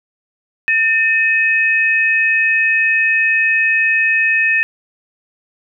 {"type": "tone pair together", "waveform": "sine", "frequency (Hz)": [1800, 2543], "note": ["A6", "D#7"], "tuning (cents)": [39, 37], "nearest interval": "tritone", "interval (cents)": 598, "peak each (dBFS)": -14, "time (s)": [0.68, 4.63], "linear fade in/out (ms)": 0, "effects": []}